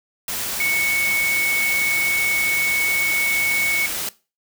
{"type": "tone in noise", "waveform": "sine", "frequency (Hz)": 2217, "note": "C#7", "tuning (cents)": 0, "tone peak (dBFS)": -18, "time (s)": [0.6, 3.86], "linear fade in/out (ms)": 2, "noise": "white", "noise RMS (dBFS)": -26, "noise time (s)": [0.28, 4.09], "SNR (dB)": 5, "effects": ["noise-tail reverb RT60 0.3 s tail -19 dB re dry"]}